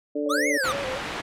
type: harmonic tone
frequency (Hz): 146.83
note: D3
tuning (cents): 0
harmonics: 2 / 3 / 4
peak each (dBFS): -27 / -29 / -30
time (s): 0.15-0.58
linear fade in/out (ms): 10
type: tone with vibrato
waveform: sine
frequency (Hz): 540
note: C#5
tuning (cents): -45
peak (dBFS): -29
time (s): 0.26-0.98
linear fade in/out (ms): 2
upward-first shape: square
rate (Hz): 4.3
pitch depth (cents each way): 69
type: linear two-way sweep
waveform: square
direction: up then down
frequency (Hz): 1097 to 2217 to 1097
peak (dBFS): -24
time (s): 0.29-0.73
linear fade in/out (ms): 20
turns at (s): 0.48
type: low-pass noise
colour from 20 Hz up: white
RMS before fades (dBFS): -32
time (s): 0.63-1.22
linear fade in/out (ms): 20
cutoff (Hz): 2200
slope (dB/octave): 12
effects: low-pass 12000 Hz 12 dB/octave